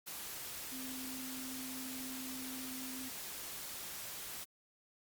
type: tone in noise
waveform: sine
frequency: 259.7 Hz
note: C4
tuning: 13 cents flat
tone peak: -45 dBFS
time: 0.71-3.1 s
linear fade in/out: 20 ms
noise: white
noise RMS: -45 dBFS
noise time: 0.06-4.45 s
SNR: -3 dB
effects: Opus 48 kbps